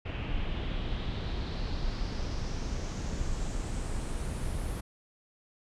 brown noise with low-pass filter sweep, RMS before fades -33 dBFS, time 0.05-4.81 s, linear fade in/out 10 ms, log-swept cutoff 2700 to 11000 Hz, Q 3.5, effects none

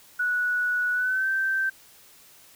sine tone with pitch glide, 1471 to 1557.6 Hz, F#6 to G6, -11 to -12 cents, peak -22 dBFS, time 0.19-1.7 s, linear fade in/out 10 ms, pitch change +99 cents, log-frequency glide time 0.93-1.29 s, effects white hiss -53 dBFS RMS until 2.55 s

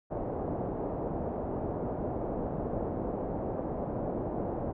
white low-pass noise, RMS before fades -34 dBFS, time 0.1-4.73 s, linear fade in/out 20 ms, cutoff 680 Hz, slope 24 dB/octave, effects none

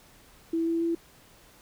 sine tone with pitch steps, 329.6 / 332.3 / 335 Hz, E4 / E4 / E4, 0 / +14 / +28 cents, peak -24 dBFS, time 0.53-0.95 s, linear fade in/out 5 ms, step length 140 ms, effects pink hiss -56 dBFS RMS until 1.61 s

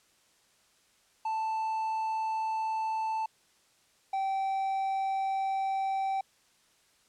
triangle tone pair in turn, 882 / 774.7 Hz, A5 / G5, +4 / -21 cents, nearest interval major second, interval 225 cents, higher first, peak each -27 / -26 dBFS, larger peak second, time 1.25-3.26 / 4.13-6.21 s, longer second, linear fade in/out 5 ms, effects white hiss -66 dBFS RMS until 7.08 s + low-pass 9000 Hz 12 dB/octave

